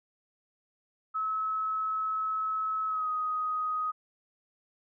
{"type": "tone with pitch glide", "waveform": "sine", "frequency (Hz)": [1292, 1252.3], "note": ["E6", "D#6"], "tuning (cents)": [-35, 11], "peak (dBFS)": -28, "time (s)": [1.14, 3.92], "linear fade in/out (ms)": 20, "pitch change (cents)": -54, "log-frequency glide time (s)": [2.87, 3.09], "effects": []}